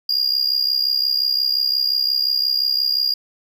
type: tone with amplitude modulation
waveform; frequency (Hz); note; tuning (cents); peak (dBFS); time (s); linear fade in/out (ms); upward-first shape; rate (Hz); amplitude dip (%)
triangle; 4828; D8; +47; -12; 0.09-3.14; 5; sine; 65.7; 75
effects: none